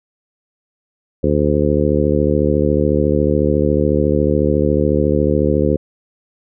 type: harmonic tone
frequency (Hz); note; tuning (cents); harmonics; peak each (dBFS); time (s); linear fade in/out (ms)
74; D2; +14; 1 / 2 / 3 / 4 / 5 / 6 / 7; -20 / -20 / -20 / -20 / -20 / -20 / -20; 1.23-5.77; 10
effects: none